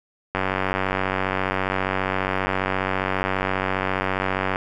click train, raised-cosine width 0.5 ms, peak -7 dBFS, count 400, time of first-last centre 0.35-4.559 s, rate 94.8 Hz, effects none

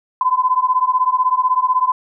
sine beating tone pair, 1008 / 1024 Hz, B5 / C6, +35 / -38 cents, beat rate 16 Hz, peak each -16 dBFS, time 0.21-1.92 s, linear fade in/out 2 ms, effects none

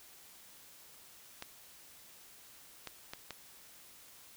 clicks, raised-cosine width 0.2 ms, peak -24 dBFS, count 4, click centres 1.424 / 2.873 / 3.135 / 3.307 s, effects white hiss -57 dBFS RMS until 4.36 s

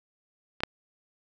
clicks, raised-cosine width 0.3 ms, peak -20 / -6 dBFS, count 2, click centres 0.605 / 0.635 s, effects none

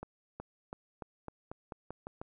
accelerating click train, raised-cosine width 1 ms, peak -27 dBFS, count 10, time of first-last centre 0.03-2.215 s, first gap 370 ms, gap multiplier 0.89, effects none

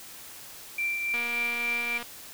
sine tone with tremolo, 2354 Hz, D7, 3 cents sharp, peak -25 dBFS, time 0.78-1.98 s, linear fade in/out 5 ms, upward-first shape triangle, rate 3.5 Hz, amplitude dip 40%
click train, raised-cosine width 0.3 ms, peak -22 dBFS, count 212, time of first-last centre 1.14-2.027 s, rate 238 Hz
effects white hiss -45 dBFS RMS until 2.33 s

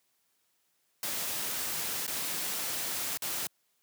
white noise with dropouts, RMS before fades -34 dBFS, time 1.03-3.47 s, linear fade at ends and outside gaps 1 ms, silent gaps 2.066-2.078 / 3.173-3.221 s, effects white hiss -74 dBFS RMS until 3.82 s + high-pass 100 Hz 12 dB/octave

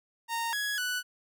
sawtooth tone with pitch steps, 924 / 1672 / 1484 Hz, A#5 / G#6 / F#6, -16 / +11 / +5 cents, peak -26 dBFS, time 0.28-1.03 s, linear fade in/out 50 ms, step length 250 ms, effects none

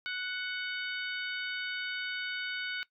harmonic tone with a mistuned harmonic, 740 Hz, F#5, in tune, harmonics 2 / 3 / 4 / 5 / 6, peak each -36 / -40 / -42 / -44 / -46 dBFS, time 0.06-2.83 s, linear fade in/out 0 ms, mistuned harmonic 4, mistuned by +18 cents, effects noise-tail reverb RT60 0.1 s tail -20 dB re dry

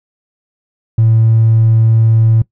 triangle tone, 112.3 Hz, A2, 36 cents sharp, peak -3 dBFS, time 0.98-2.42 s, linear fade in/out 5 ms, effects noise-tail reverb RT60 0.1 s tail -23 dB re dry + tanh soft clip ceiling -2 dBFS

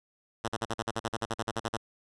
5% pulse tone bursts, 114 Hz, A#2, 38 cents flat, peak -18 dBFS, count 16, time 0.44-1.773 s, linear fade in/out 10 ms, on 43 ms, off 43 ms, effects resampled to 22050 Hz

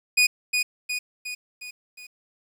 sawtooth tone with echo, 2476 Hz, D#7, 9 cents flat, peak -12 dBFS, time 0.17-0.27 s, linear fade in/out 10 ms, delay 360 ms, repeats 5, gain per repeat -5 dB, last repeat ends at 2.07 s, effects low-pass 12000 Hz 12 dB/octave + 9-bit

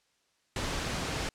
pink noise, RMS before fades -33 dBFS, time 0.56-1.29 s, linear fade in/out 2 ms, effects white hiss -72 dBFS RMS until 1.34 s + low-pass 7000 Hz 12 dB/octave

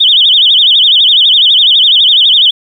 sine tone with vibrato, 3322 Hz, G#7, in tune, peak -3 dBFS, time 0-2.51 s, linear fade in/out 10 ms, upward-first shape sine, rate 12 Hz, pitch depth 200 cents each way, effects 7-bit

